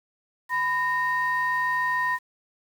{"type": "tone pair together", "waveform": "sine", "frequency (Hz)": [1000, 1846.8], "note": ["B5", "A#6"], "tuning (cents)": [21, -17], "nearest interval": "major seventh", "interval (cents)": 1062, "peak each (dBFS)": -24, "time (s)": [0.49, 2.19], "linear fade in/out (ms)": 50, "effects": ["tanh soft clip ceiling -16 dBFS", "8-bit"]}